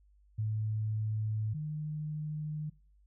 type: tone pair in turn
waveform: sine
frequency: 108.2 / 152.22 Hz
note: A2 / D#3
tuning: -29 / -38 cents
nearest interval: tritone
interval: 591 cents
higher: second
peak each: -30 / -34 dBFS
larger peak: first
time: 0.38-1.54 / 1.54-2.7 s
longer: neither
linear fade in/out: 10 ms
effects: noise-tail reverb RT60 0.4 s tail -21 dB re dry + added 50 Hz sine -61 dBFS peak until 3.06 s